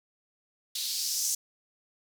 violet noise with band-pass filter sweep, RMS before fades -31 dBFS, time 0.75-1.35 s, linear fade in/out 5 ms, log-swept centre 3800 to 6400 Hz, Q 3.3, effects none

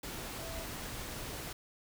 sine tone in noise, 659.3 Hz, E5, in tune, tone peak -46 dBFS, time 0.39-0.64 s, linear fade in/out 5 ms, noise pink, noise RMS -42 dBFS, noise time 0.03-1.53 s, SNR -7 dB, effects none

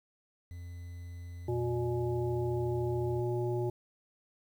triangle tone with pitch glide, 87.31 to 86.41 Hz, F2 to F2, 0 to -18 cents, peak -39 dBFS, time 0.51-3.2 s, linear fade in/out 0 ms, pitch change -18 cents, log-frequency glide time 1.52-2.95 s
harmonic tone, 120.4 Hz, B2, 44 cents flat, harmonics 1 / 3 / 5 / 7, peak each -33 / -32 / -43 / -43 dBFS, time 1.48-3.7 s, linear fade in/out 5 ms
effects 10-bit

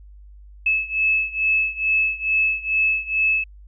sine beating tone pair, 2600 / 2602.3 Hz, E7 / E7, -24 / -23 cents, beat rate 2.3 Hz, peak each -20 / -22 dBFS, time 0.66-3.44 s, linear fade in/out 5 ms, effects added 50 Hz sine -41 dBFS peak until 3.67 s

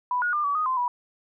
sine tone with pitch steps, 990 / 1445 / 1198 / 1143 / 1243 / 1034 / 977 Hz, B5 / F#6 / D6 / D6 / D#6 / C6 / B5, +4 / -41 / +34 / -47 / -2 / -21 / -19 cents, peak -22 dBFS, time 0.11-0.88 s, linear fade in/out 2 ms, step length 110 ms, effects none

